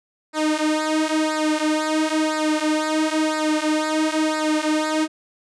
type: tone with flanger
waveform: sawtooth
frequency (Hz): 310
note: D#4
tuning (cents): -6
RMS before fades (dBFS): -21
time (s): 0.33-5.08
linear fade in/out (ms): 50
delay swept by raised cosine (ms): 0.32 to 6.12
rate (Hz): 0.99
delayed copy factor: -0.85
effects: resampled to 22050 Hz